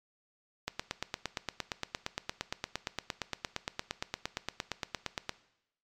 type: click train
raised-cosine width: 0.2 ms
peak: -15 dBFS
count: 41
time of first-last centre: 0.68-5.294 s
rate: 8.67 Hz
effects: noise-tail reverb RT60 0.8 s tail -17 dB re dry + MP3 96 kbps